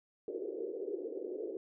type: band-pass noise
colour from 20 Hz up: pink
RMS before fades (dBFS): -40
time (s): 0.28-1.57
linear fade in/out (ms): 2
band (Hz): 350 to 470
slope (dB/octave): 48
effects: none